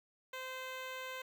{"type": "tone with notch filter", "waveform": "10% pulse", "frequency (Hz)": 517, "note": "C5", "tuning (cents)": -21, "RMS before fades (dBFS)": -44, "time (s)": [0.33, 1.22], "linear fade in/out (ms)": 5, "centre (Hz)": 9400, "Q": 1.1, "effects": []}